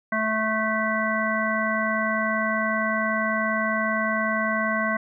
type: harmonic tone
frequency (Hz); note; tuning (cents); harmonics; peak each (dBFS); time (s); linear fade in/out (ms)
218.7; A3; -10; 1 / 3 / 5 / 7 / 9; -28 / -28 / -28 / -28 / -28; 0.12-4.97; 5
effects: none